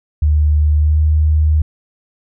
sine tone with pitch glide, 75.3 to 76.97 Hz, D2 to D#2, +44 to -18 cents, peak -9 dBFS, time 0.22-1.62 s, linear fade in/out 5 ms, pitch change +38 cents, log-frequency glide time 0.77-0.99 s, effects none

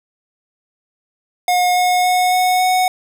square tone with pitch steps, 720 / 724.6 / 729.2 / 733.9 / 738.5 Hz, F#5 / F#5 / F#5 / F#5 / F#5, -47 / -36 / -25 / -14 / -3 cents, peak -13 dBFS, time 1.48-2.88 s, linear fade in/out 2 ms, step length 280 ms, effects none

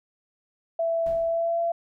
sine tone with pitch glide, 664 to 677.2 Hz, E5 to E5, +12 to +46 cents, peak -22 dBFS, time 0.79-1.72 s, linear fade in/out 5 ms, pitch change +34 cents, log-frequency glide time 1.27-1.6 s
brown noise with exponential decay, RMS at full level -36 dBFS, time 1.06-1.52 s, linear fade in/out 2 ms, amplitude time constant 100 ms
effects none

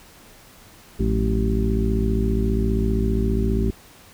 harmonic tone with a mistuned harmonic, 55 Hz, A1, in tune, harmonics 1 / 2 / 3 / 4 / 5 / 6 / 7, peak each -21 / -26 / -29 / -25 / -31 / -33 / -27 dBFS, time 0.99-3.71 s, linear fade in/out 10 ms, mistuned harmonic 3, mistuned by +140 cents, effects pink hiss -48 dBFS RMS until 4.13 s

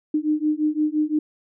sine beating tone pair, 301.8 / 307.6 Hz, D4 / D#4, +47 / -20 cents, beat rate 5.8 Hz, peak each -22 dBFS, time 0.14-1.19 s, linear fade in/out 5 ms, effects none

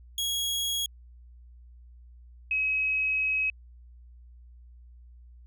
sawtooth / sine tone pair in turn, 3314 / 2550 Hz, G#7 / D#7, -4 / +42 cents, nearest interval perfect fourth, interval 454 cents, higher first, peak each -24 dBFS, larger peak neither, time 0.18-0.86 / 2.51-3.5 s, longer second, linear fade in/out 2 ms, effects added 60 Hz sine -48 dBFS peak until 5.46 s

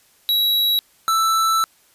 square tone pair in turn, 3882 / 1323.4 Hz, B7 / E6, -31 / +6 cents, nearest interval octave + perfect fifth, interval 1863 cents, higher first, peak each -16 dBFS, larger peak neither, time 0.29-0.79 / 1.08-1.64 s, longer second, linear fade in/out 0 ms, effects white hiss -56 dBFS RMS until 1.94 s + resampled to 32000 Hz

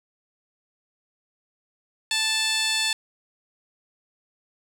15% pulse tone with band-pass filter, 880 Hz, A5, in tune, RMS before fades -24 dBFS, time 2.11-2.93 s, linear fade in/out 2 ms, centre 5300 Hz, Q 1.7, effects none

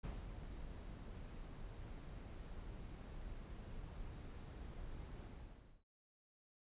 brown noise with ADSR envelope, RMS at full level -44 dBFS, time 0.03-5.84 s, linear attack 14 ms, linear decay 190 ms, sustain -6 dB, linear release 620 ms, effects resampled to 8000 Hz

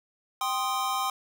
square chord, C minor, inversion second, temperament equal, 784 / 1046.5 / 1244.5 Hz, G5 / C6 / Eb6, 0 / 0 / 0 cents, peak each -32 / -31 / -32 dBFS, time 0.41-1.1 s, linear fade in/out 2 ms, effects none

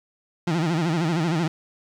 30% pulse tone with vibrato, 164.81 Hz, E3, in tune, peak -18 dBFS, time 0.47-1.48 s, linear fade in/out 5 ms, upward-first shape sine, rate 13 Hz, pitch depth 130 cents each way, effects low-pass 6000 Hz 12 dB/octave + 10-bit

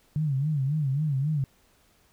sine tone with vibrato, 143.8 Hz, D3, 36 cents flat, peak -23 dBFS, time 0.16-1.44 s, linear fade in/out 0 ms, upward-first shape sine, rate 3.7 Hz, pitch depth 150 cents each way, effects pink hiss -63 dBFS RMS until 2.12 s

